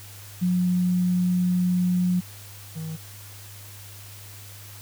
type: tone pair in turn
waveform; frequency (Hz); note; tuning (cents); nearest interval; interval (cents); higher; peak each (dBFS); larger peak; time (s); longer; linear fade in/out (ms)
sine / triangle; 180 / 159.62; F#3 / D#3; -47 / +45; major second; 208; first; -19 / -28; first; 0.41-2.21 / 2.75-2.97; first; 20
effects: added 101 Hz sine -43 dBFS peak until 4.81 s + white hiss -45 dBFS RMS until 4.81 s